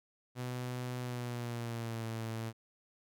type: tone with pitch glide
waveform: sawtooth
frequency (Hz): 124.6 to 112.95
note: B2 to A2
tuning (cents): +16 to +46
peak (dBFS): -33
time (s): 0.35-2.53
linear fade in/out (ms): 50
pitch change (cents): -170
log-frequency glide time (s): 0.99-2.09
effects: none